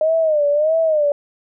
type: tone with vibrato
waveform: sine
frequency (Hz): 614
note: D#5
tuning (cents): -23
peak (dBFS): -13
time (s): 0.01-1.12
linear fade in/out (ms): 2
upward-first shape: sine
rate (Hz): 1.6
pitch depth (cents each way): 110
effects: none